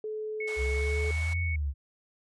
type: tone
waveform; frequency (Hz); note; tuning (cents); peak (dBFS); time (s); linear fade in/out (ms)
sine; 430.7; A4; -37; -32; 0.04-1.11; 2
type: tone with pitch glide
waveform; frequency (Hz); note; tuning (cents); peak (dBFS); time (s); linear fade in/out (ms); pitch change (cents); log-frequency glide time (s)
sine; 2200 to 2218; C#7 to C#7; -14 to 0; -33; 0.4-1.56; 5; +14; 0.59-1.16
type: band-pass noise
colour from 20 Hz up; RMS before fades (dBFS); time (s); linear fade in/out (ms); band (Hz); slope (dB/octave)
pink; -46; 0.47-1.34; 10; 570 to 10000; 48
type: exponential two-way sweep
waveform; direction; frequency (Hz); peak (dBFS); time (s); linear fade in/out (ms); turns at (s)
sine; up then down; 64.4 to 85.7 to 67.3; -27; 0.56-1.74; 50; 1.42
effects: none